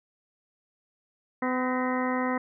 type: harmonic tone with a mistuned harmonic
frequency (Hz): 253.7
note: B3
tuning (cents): +47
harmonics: 1 / 2 / 3 / 4 / 5 / 6 / 7 / 8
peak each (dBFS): -28 / -32 / -35 / -33 / -36 / -41 / -36 / -40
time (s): 1.42-2.38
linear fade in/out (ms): 5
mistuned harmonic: 7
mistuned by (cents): +78
effects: none